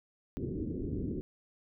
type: low-pass noise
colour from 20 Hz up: white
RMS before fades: -36 dBFS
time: 0.37-1.21 s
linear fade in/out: 0 ms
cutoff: 390 Hz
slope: 48 dB/octave
effects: none